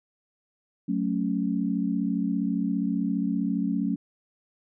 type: chord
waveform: sine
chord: F# minor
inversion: none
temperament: equal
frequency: 185 / 220 / 277.2 Hz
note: F#3 / A3 / C#4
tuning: 0 / 0 / 0 cents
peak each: -28 dBFS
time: 0.88-3.96 s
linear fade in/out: 10 ms
effects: none